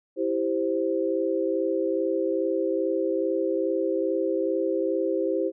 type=chord; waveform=sine; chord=C major; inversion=first; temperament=equal; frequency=329.6 / 392 / 523.3 Hz; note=E4 / G4 / C5; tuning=0 / 0 / 0 cents; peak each=-27 dBFS; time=0.16-5.52 s; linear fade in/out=50 ms; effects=none